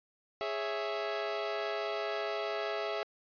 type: chord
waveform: sawtooth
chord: C# minor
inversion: second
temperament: equal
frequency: 415.3 / 554.4 / 659.3 Hz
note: G#4 / C#5 / E5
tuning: 0 / 0 / 0 cents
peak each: -33 / -37 / -32 dBFS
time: 0.41-3.03 s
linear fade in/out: 0 ms
effects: resampled to 11025 Hz